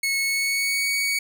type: tone with pitch glide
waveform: sawtooth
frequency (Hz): 2194 to 2243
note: C#7 to C#7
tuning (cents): -18 to +20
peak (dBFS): -18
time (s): 0.03-1.19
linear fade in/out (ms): 5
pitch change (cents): +38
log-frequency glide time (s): 0.18-0.89
effects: none